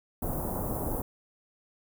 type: band-stop noise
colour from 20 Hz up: pink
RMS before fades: -32 dBFS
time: 0.22-1.02 s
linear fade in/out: 5 ms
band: 950 to 12000 Hz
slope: 24 dB/octave
effects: none